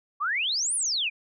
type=exponential two-way sweep; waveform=sine; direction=up then down; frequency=1098 to 10130 to 2318 Hz; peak=-24 dBFS; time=0.2-1.1 s; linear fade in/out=20 ms; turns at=0.75 s; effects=none